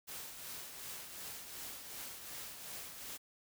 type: noise with tremolo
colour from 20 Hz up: white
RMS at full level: -45 dBFS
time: 0.07-3.18 s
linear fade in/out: 20 ms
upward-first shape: triangle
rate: 2.7 Hz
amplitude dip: 50%
effects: none